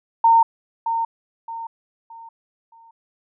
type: tone with echo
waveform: sine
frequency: 915 Hz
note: A#5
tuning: 32 cents flat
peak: -10 dBFS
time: 0.24-0.43 s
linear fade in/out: 5 ms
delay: 620 ms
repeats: 4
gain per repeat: -9 dB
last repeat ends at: 2.91 s
effects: none